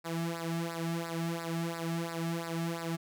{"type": "tone with flanger", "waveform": "sawtooth", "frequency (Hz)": 166.8, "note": "E3", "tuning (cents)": 21, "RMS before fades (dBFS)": -35, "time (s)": [0.04, 2.97], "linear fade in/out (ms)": 20, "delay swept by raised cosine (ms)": [0.31, 2.11], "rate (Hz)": 2.9, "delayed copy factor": -0.85, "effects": []}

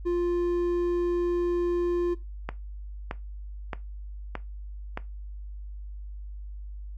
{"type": "tone", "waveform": "triangle", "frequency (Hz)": 349.6, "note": "F4", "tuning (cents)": 2, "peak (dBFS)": -21, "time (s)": [0.05, 2.15], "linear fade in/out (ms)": 20}
{"type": "click train", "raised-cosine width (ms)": 0.5, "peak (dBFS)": -16, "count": 5, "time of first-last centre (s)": [2.49, 4.974], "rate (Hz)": 1.61}
{"effects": ["noise-tail reverb RT60 0.2 s tail -17 dB re dry", "added 50 Hz sine -36 dBFS peak until 6.97 s"]}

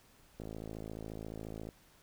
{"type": "click train", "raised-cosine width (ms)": 2, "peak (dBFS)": -30, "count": 71, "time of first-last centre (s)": [0.4, 1.689], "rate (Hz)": 54.3, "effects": ["pink hiss -64 dBFS RMS until 2.02 s"]}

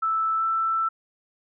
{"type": "tone with pitch glide", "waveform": "sine", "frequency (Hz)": [1317, 1328.5], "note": ["E6", "E6"], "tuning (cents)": [-2, 13], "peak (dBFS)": -21, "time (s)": [0.02, 0.89], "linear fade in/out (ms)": 10, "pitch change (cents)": 15, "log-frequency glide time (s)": [0.37, 0.43], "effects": []}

